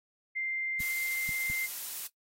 sine tone, 2093 Hz, C7, in tune, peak -31 dBFS, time 0.35-1.67 s, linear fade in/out 20 ms
blue noise, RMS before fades -38 dBFS, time 0.79-2.08 s, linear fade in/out 20 ms
clicks, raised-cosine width 5 ms, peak -32 dBFS, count 3, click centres 0.804 / 1.292 / 1.5 s
effects noise-tail reverb RT60 0.1 s tail -19 dB re dry + AAC 48 kbps

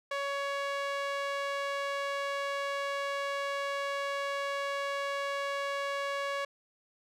sawtooth tone with band-pass filter, 560 Hz, C#5, 18 cents sharp, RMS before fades -34 dBFS, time 0.11-6.45 s, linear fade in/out 5 ms, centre 1500 Hz, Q 0.67, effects none

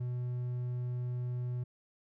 triangle tone, 123.47 Hz, B2, in tune, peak -31 dBFS, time 0-1.64 s, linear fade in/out 10 ms, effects none

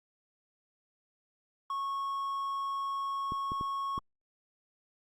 triangle tone, 1100 Hz, C#6, 14 cents flat, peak -30 dBFS, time 1.7-3.99 s, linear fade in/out 2 ms
clicks, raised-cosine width 3 ms, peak -27 dBFS, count 4, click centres 3.321 / 3.519 / 3.611 / 3.979 s
effects Opus 48 kbps

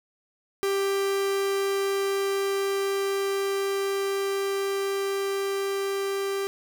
45% pulse tone with level ramp, 393.5 Hz, G4, 7 cents sharp, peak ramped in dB -23 to -26 dBFS, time 0.63-6.47 s, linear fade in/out 0 ms, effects none

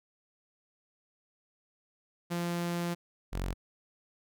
sawtooth tone pair in turn, 172.7 / 45.74 Hz, F3 / F#1, -19 / -19 cents, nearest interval octave + major seventh, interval 2300 cents, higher first, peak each -27 / -28 dBFS, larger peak first, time 2.3-2.95 / 3.32-3.54 s, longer first, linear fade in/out 20 ms, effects none

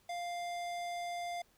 sine tone with hard clipping, 698.5 Hz, F5, in tune, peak -39 dBFS, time 0.09-1.42 s, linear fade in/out 5 ms, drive 18 dB, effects pink hiss -69 dBFS RMS until 1.57 s

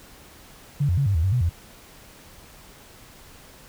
sine tone with pitch steps, 143.4 / 88.4 / 139.2 / 99.3 / 79.7 / 95.2 / 124 / 84.8 Hz, D3 / F2 / C#3 / G2 / D#2 / F#2 / B2 / E2, -41 / +22 / +8 / +23 / +42 / +50 / +7 / +50 cents, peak -18 dBFS, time 0.8-1.496 s, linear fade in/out 10 ms, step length 87 ms, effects pink hiss -48 dBFS RMS until 3.68 s

